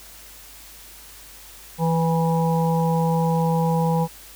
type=harmonic tone with a mistuned harmonic; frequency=164.81 Hz; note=E3; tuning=in tune; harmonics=1 / 3 / 5 / 6; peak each=-19 / -25 / -26 / -29 dBFS; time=1.78-4.08 s; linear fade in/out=50 ms; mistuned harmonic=6; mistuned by=-27 cents; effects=added 50 Hz sine -50 dBFS peak until 4.35 s + white hiss -44 dBFS RMS until 4.35 s